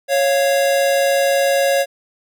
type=tone pair together; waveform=square; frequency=552.4 / 696 Hz; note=C#5 / F5; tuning=-6 / -6 cents; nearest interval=major third; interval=400 cents; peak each=-15 / -21 dBFS; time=0.08-1.86 s; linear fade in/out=50 ms; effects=none